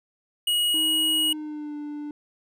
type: tone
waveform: square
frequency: 2900 Hz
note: F#7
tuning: 35 cents flat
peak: -21 dBFS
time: 0.47-1.33 s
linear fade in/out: 5 ms
type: tone with pitch glide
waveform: triangle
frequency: 313 to 295.4 Hz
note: D#4 to D4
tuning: +10 to +10 cents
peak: -29 dBFS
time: 0.74-2.11 s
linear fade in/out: 2 ms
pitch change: -100 cents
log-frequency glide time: 1.11-1.76 s
effects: none